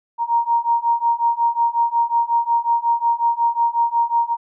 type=beating tone pair; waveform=sine; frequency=932.3 / 937.8 Hz; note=A#5 / A#5; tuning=0 / +10 cents; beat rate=5.5 Hz; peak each=-19 / -18 dBFS; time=0.18-4.37 s; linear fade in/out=50 ms; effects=none